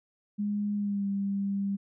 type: tone with pitch glide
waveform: sine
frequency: 206.1 to 198.39 Hz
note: G#3 to G3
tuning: -13 to +21 cents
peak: -27 dBFS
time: 0.38-1.77 s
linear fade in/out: 20 ms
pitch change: -66 cents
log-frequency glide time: 0.75-1.07 s
effects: none